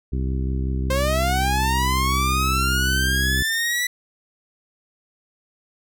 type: harmonic tone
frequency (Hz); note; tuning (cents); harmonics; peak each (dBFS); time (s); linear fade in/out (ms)
65.41; C2; 0; 1 / 2 / 3 / 4 / 5 / 6; -22 / -28 / -32 / -34 / -36 / -38; 0.12-3.43; 10
type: linear sweep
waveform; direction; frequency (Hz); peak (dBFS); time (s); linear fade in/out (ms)
sawtooth; up; 519 to 1977; -17; 0.9-3.87; 5
effects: none